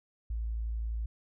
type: tone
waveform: sine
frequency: 55.9 Hz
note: A1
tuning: 28 cents sharp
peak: -31 dBFS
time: 0.3-1.06 s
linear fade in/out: 5 ms
effects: none